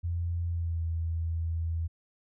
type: tone with pitch glide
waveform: sine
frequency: 85.6 to 82.49 Hz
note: F2 to E2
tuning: -34 to +2 cents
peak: -28 dBFS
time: 0.03-1.88 s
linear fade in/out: 20 ms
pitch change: -64 cents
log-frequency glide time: 0.48-0.83 s
effects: none